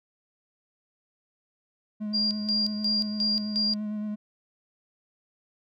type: tone with vibrato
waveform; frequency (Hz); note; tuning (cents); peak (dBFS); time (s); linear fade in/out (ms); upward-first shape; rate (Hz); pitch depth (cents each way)
triangle; 211.2; G#3; +29; -27; 2-4.16; 20; sine; 8.9; 19
type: tone with tremolo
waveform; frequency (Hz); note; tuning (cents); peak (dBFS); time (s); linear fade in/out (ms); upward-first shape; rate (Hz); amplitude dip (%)
sine; 4780; D8; +30; -23; 2.13-3.75; 20; square; 2.8; 80
effects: none